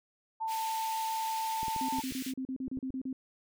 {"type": "tone", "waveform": "sine", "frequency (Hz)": 890, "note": "A5", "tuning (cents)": 20, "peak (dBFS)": -31, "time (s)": [0.4, 2.02], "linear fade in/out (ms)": 20}
{"type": "high-pass noise", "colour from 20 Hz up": "pink", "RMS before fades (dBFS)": -43, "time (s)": [0.47, 2.34], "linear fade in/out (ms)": 50, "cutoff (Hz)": 2100, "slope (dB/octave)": 24}
{"type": "clicks", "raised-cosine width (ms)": 3, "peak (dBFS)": -30, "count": 8, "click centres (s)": [1.631, 1.682, 1.763, 1.986, 2.122, 2.68, 2.773, 2.904]}
{"type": "tone bursts", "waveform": "sine", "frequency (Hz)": 261.6, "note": "C4", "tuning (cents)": 0, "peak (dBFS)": -33, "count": 12, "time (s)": [1.81, 3.129], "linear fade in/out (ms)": 2, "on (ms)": 76, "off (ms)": 37}
{"effects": []}